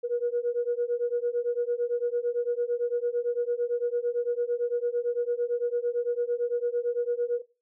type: beating tone pair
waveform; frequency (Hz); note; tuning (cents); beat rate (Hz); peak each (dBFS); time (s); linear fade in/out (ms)
sine; 476.2 / 485.1; A#4 / B4; +37 / -31; 8.9; -28; 0.03-7.42; 20
effects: noise-tail reverb RT60 0.3 s tail -17 dB re dry + tanh soft clip ceiling -18 dBFS